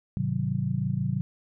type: chord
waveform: sine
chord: Ab dominant seventh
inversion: none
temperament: just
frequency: 103.83 / 129.78 / 155.74 / 186.89 Hz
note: Ab2 / C3 / Eb3 / Gb3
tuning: 0 / -14 / +2 / +18 cents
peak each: -33 / -28 / -32 / -30 dBFS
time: 0.17-1.21 s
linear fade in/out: 0 ms
effects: none